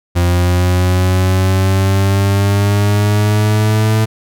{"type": "exponential sweep", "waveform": "40% pulse", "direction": "up", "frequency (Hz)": [87.31, 110], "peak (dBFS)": -9, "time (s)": [0.15, 4.06], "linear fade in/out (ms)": 20, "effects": []}